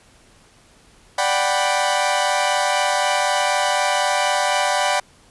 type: chord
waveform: sawtooth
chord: G major seventh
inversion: second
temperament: equal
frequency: 587.3 / 740 / 784 / 987.8 Hz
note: D5 / F#5 / G5 / B5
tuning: 0 / 0 / 0 / 0 cents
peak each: -19 dBFS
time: 1.18-5 s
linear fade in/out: 5 ms
effects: pink hiss -52 dBFS RMS until 5.3 s + resampled to 24000 Hz